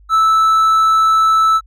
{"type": "tone", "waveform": "triangle", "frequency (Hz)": 1313, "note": "E6", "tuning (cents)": -7, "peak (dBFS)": -7, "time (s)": [0.09, 1.61], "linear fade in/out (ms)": 50, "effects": ["added 50 Hz sine -42 dBFS peak until 1.66 s"]}